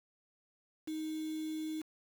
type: tone with quantisation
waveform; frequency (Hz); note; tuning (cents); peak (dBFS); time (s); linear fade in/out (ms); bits
sine; 312.8; D#4; +9; -36; 0.87-1.82; 10; 8
effects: none